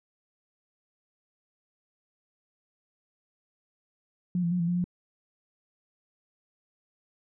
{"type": "tone with pitch steps", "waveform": "sine", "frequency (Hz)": [178.7, 170.4, 179.1, 169.3, 176, 177.6], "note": ["F3", "F3", "F3", "E3", "F3", "F3"], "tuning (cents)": [40, -42, 44, 46, 14, 29], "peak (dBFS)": -24, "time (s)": [4.35, 4.842], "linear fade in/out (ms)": 2, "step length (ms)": 82, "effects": []}